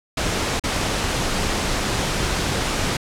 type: noise with dropouts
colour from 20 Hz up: pink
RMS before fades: -22 dBFS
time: 0.17-2.97 s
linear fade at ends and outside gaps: 5 ms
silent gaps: 0.597-0.637 s
effects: low-pass 8000 Hz 12 dB/octave